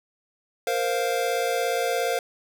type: chord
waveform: square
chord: Bb suspended second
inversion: none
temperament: equal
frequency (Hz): 466.2 / 523.3 / 698.5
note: Bb4 / C5 / F5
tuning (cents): 0 / 0 / 0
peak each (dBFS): -28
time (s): 0.67-2.19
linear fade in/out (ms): 2
effects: none